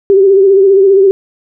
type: tone with vibrato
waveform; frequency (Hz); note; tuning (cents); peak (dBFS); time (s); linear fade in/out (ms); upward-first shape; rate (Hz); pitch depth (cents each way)
sine; 390; G4; -9; -3; 0.1-1.11; 0; sine; 15; 54
effects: none